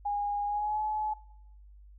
sine tone with pitch glide, 819 to 854.8 Hz, G#5 to G#5, -24 to +50 cents, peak -28 dBFS, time 0.05-1.14 s, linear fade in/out 10 ms, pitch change +74 cents, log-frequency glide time 0.46-0.8 s, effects noise-tail reverb RT60 0.8 s tail -20 dB re dry + added 50 Hz sine -50 dBFS peak until 1.98 s

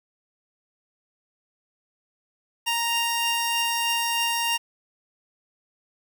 sawtooth tone pair together, 932.4 / 2794 Hz, A#5 / F7, 0 / 0 cents, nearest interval octave + perfect fifth, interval 1900 cents, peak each -22 dBFS, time 2.66-4.58 s, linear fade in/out 20 ms, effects none

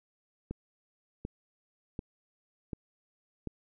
click train, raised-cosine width 3 ms, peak -23 dBFS, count 5, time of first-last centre 0.51-3.473 s, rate 1.35 Hz, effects none

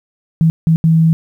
sine tone bursts at uneven times, 162.3 Hz, E3, 27 cents flat, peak -7 dBFS, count 3, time 0.41-0.5 / 0.67-0.76 / 0.84-1.13 s, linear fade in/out 0 ms, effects 8-bit

